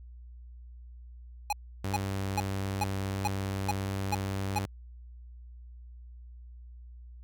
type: tone bursts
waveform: square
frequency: 830.6 Hz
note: G#5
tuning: in tune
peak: -27 dBFS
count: 8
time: 1.5-4.586 s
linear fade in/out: 2 ms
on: 27 ms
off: 410 ms
type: tone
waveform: sawtooth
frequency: 97.3 Hz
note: G2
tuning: 12 cents flat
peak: -27 dBFS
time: 1.84-4.66 s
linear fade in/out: 5 ms
effects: added 60 Hz sine -45 dBFS peak until 7.23 s